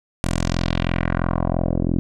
10% pulse tone with low-pass filter sweep, 43 Hz, F1, 26 cents flat, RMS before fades -21 dBFS, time 0.24-1.99 s, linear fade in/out 0 ms, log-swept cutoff 10000 to 300 Hz, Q 2, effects none

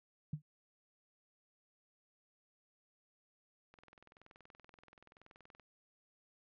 sine tone with exponential decay, 150 Hz, D3, 37 cents sharp, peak -32 dBFS, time 0.33-0.42 s, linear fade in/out 5 ms, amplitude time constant 19 ms
click train, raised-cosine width 0.2 ms, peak -38 dBFS, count 40, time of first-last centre 3.74-5.597 s, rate 21 Hz
effects low-pass 2000 Hz 12 dB/octave

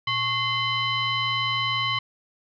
sine tone with frequency modulation, 2073 Hz, C7, 17 cents flat, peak -22 dBFS, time 0.07-1.99 s, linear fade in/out 5 ms, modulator 977 Hz, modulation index 1.5, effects none

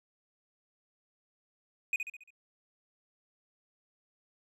triangle tone with echo, 2489 Hz, D#7, in tune, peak -25 dBFS, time 1.93-1.96 s, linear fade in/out 2 ms, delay 69 ms, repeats 5, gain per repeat -6 dB, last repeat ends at 2.305 s, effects none

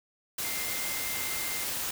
sine tone in noise, 2093 Hz, C7, in tune, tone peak -39 dBFS, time 0.44-1.64 s, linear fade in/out 5 ms, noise white, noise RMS -33 dBFS, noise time 0.38-1.91 s, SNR -9 dB, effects none

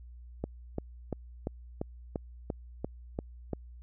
click train, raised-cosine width 2 ms, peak -19 dBFS, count 10, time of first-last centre 0.44-3.533 s, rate 2.91 Hz, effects added 60 Hz sine -46 dBFS peak until 3.82 s

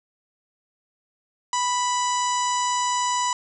harmonic tone with a mistuned harmonic, 987.8 Hz, B5, in tune, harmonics 1 / 2 / 3 / 4 / 5 / 6 / 7 / 8, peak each -22 / -34 / -34 / -36 / -37 / -35 / -31 / -36 dBFS, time 1.53-3.33 s, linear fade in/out 2 ms, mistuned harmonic 7, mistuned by +32 cents, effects none

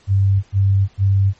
sine tone bursts, 98 Hz, G2, in tune, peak -11 dBFS, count 3, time 0.07-1.336 s, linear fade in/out 50 ms, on 360 ms, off 93 ms, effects pink hiss -53 dBFS RMS until 1.39 s + MP3 32 kbps

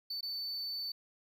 triangle tone with dropouts, 4516 Hz, C#8, 31 cents sharp, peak -35 dBFS, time 0.1-0.92 s, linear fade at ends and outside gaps 5 ms, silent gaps 0.209-0.228 s, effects 12-bit

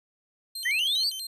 sawtooth tone with vibrato, 3595 Hz, A7, 36 cents sharp, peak -30 dBFS, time 0.55-1.27 s, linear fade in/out 5 ms, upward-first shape square, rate 6.2 Hz, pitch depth 260 cents each way
sine linear sweep, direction up, 1809 to 4750 Hz, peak -23 dBFS, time 0.65-1.1 s, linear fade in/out 10 ms
effects resampled to 32000 Hz

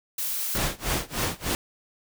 blue noise, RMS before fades -29 dBFS, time 0.18-0.58 s, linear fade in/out 5 ms
pink noise with tremolo, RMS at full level -25 dBFS, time 0.55-1.55 s, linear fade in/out 0 ms, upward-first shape sine, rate 3.3 Hz, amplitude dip 95%
effects none

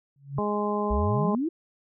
sine tone with exponential growth, 139.5 Hz, C#3, 11 cents sharp, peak -23 dBFS, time 0.16-0.39 s, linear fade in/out 2 ms, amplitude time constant 50 ms
harmonic tone, 207.7 Hz, G#3, in tune, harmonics 1 / 2 / 3 / 4 / 5, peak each -29 / -29 / -33 / -33 / -31 dBFS, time 0.38-1.35 s, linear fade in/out 2 ms
sine exponential sweep, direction up, 57 to 349.6 Hz, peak -24 dBFS, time 0.9-1.49 s, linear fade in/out 10 ms
effects none

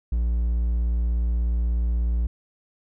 triangle tone, 58.3 Hz, A#1, 1 cent sharp, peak -18 dBFS, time 0.12-2.27 s, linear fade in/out 5 ms, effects none

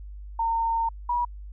sine tone pair in turn, 914 / 964.8 Hz, A#5 / B5, -34 / -41 cents, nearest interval minor second, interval 93 cents, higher second, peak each -22 dBFS, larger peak neither, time 0.39-0.89 / 1.09-1.25 s, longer first, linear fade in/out 5 ms, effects added 50 Hz sine -37 dBFS peak until 1.52 s

